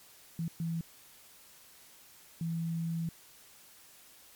sine tone bursts at uneven times, 165.6 Hz, E3, 8 cents sharp, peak -31 dBFS, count 3, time 0.39-0.48 / 0.6-0.81 / 2.41-3.09 s, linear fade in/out 2 ms, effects white hiss -57 dBFS RMS until 4.35 s + MP3 96 kbps

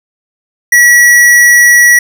sine tone with hard clipping, 1932 Hz, B6, 39 cents flat, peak -3 dBFS, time 0.72-1.99 s, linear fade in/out 5 ms, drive 18 dB, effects none

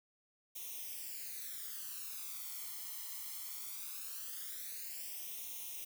blue noise with flanger, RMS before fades -45 dBFS, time 0.55-5.85 s, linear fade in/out 10 ms, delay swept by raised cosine 0.32 to 0.97 ms, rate 0.2 Hz, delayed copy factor +0.8, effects none

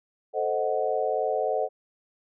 sine chord, A diminished seventh, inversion none, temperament equal, 440 / 523.3 / 622.3 / 740 Hz, A4 / C5 / Eb5 / Gb5, 0 / 0 / 0 / 0 cents, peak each -29 dBFS, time 0.33-1.69 s, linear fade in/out 50 ms, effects none

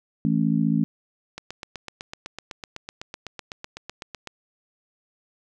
harmonic tone, 55 Hz, A1, in tune, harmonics 3 / 4 / 5, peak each -23 / -22 / -25 dBFS, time 0.25-0.84 s, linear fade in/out 0 ms
click train, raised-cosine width 0.2 ms, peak -17 dBFS, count 24, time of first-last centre 1.38-4.273 s, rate 7.95 Hz
effects none

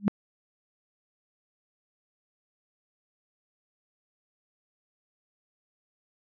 sine tone with exponential growth, 203 Hz, G#3, 39 cents flat, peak -15 dBFS, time 0-0.08 s, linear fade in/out 0 ms, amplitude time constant 17 ms, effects low-pass 2000 Hz 12 dB/octave

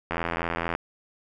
click train, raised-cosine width 0.5 ms, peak -12 dBFS, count 55, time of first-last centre 0.11-0.751 s, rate 84.3 Hz, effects none

